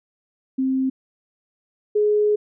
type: tone pair in turn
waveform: sine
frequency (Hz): 263.3 / 419.4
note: C4 / G#4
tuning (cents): +11 / +17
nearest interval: minor sixth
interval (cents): 806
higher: second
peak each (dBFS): -18 / -15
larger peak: second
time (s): 0.58-0.9 / 1.95-2.36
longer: second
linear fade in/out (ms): 10
effects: none